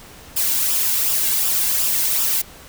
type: noise with flanger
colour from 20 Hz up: blue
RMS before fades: -19 dBFS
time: 0.36-2.42 s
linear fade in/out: 10 ms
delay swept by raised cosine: 0.47 to 1.67 ms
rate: 2.7 Hz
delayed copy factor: -0.5
effects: pink hiss -42 dBFS RMS until 2.68 s